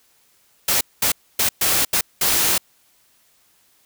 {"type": "noise bursts at uneven times", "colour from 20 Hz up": "white", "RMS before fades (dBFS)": -18, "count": 6, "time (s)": [[0.68, 0.81], [1.02, 1.12], [1.39, 1.49], [1.61, 1.85], [1.93, 2.01], [2.21, 2.58]], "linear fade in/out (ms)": 5, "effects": ["white hiss -59 dBFS RMS until 3.85 s"]}